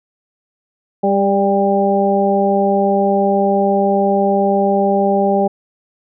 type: harmonic tone with a mistuned harmonic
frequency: 198.8 Hz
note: G3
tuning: 25 cents sharp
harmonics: 1 / 2 / 3 / 4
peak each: -17 / -17 / -17 / -17 dBFS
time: 1.03-5.48 s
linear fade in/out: 10 ms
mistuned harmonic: 3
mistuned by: -21 cents
effects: none